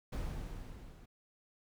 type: noise with level ramp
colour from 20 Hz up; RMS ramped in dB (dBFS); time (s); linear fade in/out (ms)
brown; -37 to -54; 0.12-1.06; 10
effects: none